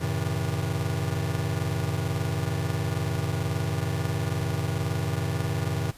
square chord, F# diminished seventh, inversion none, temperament just, 92.5 / 111 / 133.2 / 159.84 Hz, F#2 / A2 / C3 / Eb3, 0 / +16 / +31 / +47 cents, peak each -32 dBFS, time 0-5.92 s, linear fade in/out 20 ms, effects pink hiss -50 dBFS RMS until 5.97 s + resampled to 32000 Hz

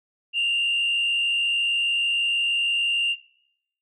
sine tone with frequency modulation, 2794 Hz, F7, in tune, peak -19 dBFS, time 0.33-3.16 s, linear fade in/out 50 ms, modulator 66.4 Hz, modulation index 0.82, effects noise-tail reverb RT60 0.8 s tail -23 dB re dry + tanh soft clip ceiling -17 dBFS

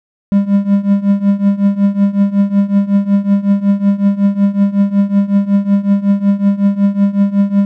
triangle tone with tremolo, 200 Hz, G3, 35 cents sharp, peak -3 dBFS, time 0.32-7.65 s, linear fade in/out 0 ms, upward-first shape triangle, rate 5.4 Hz, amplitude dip 90%, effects none

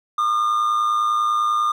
triangle tone with amplitude modulation, 1211 Hz, D#6, 47 cents flat, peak -13 dBFS, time 0.18-1.72 s, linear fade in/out 5 ms, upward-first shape sine, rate 110 Hz, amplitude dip 45%, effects none

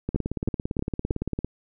two click trains, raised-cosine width 3 ms, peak -12 / -14 dBFS, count 4 / 25, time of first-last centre 0.16-1.109 / 0.09-1.446 s, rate 3.16 / 17.7 Hz, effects none

